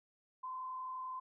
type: tone with frequency modulation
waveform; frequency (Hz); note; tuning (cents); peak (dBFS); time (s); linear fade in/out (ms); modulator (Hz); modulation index
sine; 1029; C6; -29; -40; 0.43-1.2; 10; 31.7; 0.56
effects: none